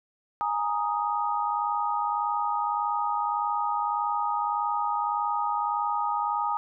sine chord, Ab suspended second, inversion none, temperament equal, 830.6 / 932.3 / 1244.5 Hz, Ab5 / Bb5 / Eb6, 0 / 0 / 0 cents, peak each -29 dBFS, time 0.41-6.57 s, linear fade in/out 0 ms, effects none

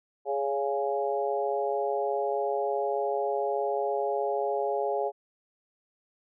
harmonic tone with a mistuned harmonic, 138.59 Hz, C#3, in tune, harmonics 3 / 4 / 5 / 6, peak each -30 / -31 / -32 / -33 dBFS, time 0.25-5.12 s, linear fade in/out 50 ms, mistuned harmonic 4, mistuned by +15 cents, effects none

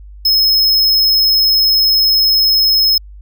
square tone, 5170 Hz, E8, 34 cents flat, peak -9 dBFS, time 0.25-2.98 s, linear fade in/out 5 ms, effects added 50 Hz sine -32 dBFS peak until 3.21 s

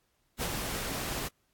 pink noise with ADSR envelope, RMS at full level -31 dBFS, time 0.38-1.29 s, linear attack 40 ms, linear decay 68 ms, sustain -4 dB, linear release 20 ms, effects pink hiss -74 dBFS RMS until 1.53 s + AAC 64 kbps

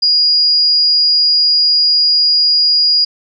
sine tone, 4872 Hz, D#8, 37 cents flat, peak -8 dBFS, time 0.02-3.05 s, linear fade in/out 10 ms, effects none

